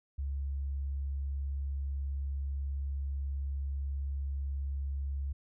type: tone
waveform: sine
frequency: 69.2 Hz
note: C#2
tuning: 2 cents flat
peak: -32 dBFS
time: 0.18-5.33 s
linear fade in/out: 10 ms
effects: none